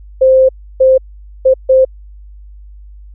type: tone bursts at uneven times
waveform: sine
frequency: 523.3 Hz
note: C5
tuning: in tune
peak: -4 dBFS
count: 4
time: 0.21-0.49 / 0.8-0.98 / 1.45-1.54 / 1.69-1.85 s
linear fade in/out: 10 ms
effects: added 50 Hz sine -32 dBFS peak until 3.14 s